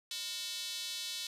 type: tone with high-pass filter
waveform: square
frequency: 203.1 Hz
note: G#3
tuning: 38 cents flat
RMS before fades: -40 dBFS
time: 0.11-1.27 s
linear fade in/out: 2 ms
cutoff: 3800 Hz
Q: 2.6
effects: resampled to 32000 Hz + 11-bit